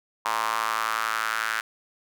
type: tone with high-pass filter sweep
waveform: square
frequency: 55.6 Hz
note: A1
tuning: 19 cents sharp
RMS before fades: -27 dBFS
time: 0.25-1.61 s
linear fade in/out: 5 ms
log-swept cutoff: 1000 to 1500 Hz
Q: 3.9
effects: none